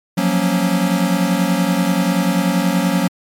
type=chord; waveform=square; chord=Gb major seventh; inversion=third; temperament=equal; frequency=174.61 / 185 / 233.1 / 277.2 Hz; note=F3 / Gb3 / Bb3 / Db4; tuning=0 / 0 / 0 / 0 cents; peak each=-21 / -18 / -23 / -22 dBFS; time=0.17-3.08 s; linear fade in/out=10 ms; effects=MP3 64 kbps